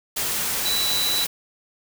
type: tone in noise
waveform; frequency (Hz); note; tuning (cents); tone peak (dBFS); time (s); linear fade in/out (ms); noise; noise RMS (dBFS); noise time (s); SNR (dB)
sine; 3951; B7; 0; -22; 0.65-1.25; 10; white; -25; 0.16-1.27; 0
effects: none